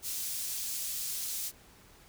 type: high-pass noise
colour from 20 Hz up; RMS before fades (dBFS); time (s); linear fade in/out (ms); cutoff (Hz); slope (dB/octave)
pink; -36; 0.02-1.52; 50; 6100; 12
effects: pink hiss -58 dBFS RMS until 2.08 s